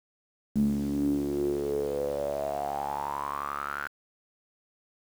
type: tone with band-pass filter sweep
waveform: sawtooth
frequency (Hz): 71.3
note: C#2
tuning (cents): +49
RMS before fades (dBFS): -30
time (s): 0.55-3.88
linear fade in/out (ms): 10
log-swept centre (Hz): 210 to 1500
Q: 9.5
effects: 8-bit